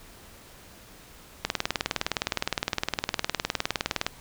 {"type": "click train", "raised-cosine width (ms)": 0.2, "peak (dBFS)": -7, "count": 52, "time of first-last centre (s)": [1.45, 4.065], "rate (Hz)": 19.5, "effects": ["pink hiss -50 dBFS RMS until 4.2 s"]}